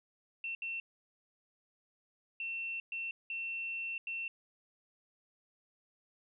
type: tone bursts at uneven times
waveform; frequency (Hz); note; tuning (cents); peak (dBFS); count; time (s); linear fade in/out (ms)
sine; 2700; E7; +41; -36; 6; 0.44-0.55 / 0.62-0.8 / 2.4-2.8 / 2.92-3.11 / 3.3-3.98 / 4.07-4.28; 2
effects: none